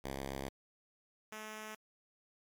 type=tone pair in turn; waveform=5% pulse; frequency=68 / 215.9 Hz; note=C#2 / A3; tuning=-33 / -33 cents; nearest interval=octave + minor sixth; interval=2000 cents; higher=second; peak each=-28 / -33 dBFS; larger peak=first; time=0.04-0.49 / 1.32-1.75 s; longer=first; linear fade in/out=5 ms; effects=MP3 96 kbps